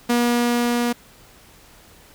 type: tone with level ramp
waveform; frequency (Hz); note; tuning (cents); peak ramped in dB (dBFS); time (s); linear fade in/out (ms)
sawtooth; 239.8; A#3; +49; -12 to -15; 0.09-0.93; 10
effects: pink hiss -49 dBFS RMS until 2.14 s